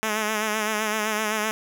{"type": "tone with vibrato", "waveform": "5% pulse", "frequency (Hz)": 214.9, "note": "A3", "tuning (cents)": -41, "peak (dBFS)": -12, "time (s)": [0.03, 1.51], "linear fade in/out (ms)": 0, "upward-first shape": "sine", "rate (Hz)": 7.8, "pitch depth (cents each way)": 45, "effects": []}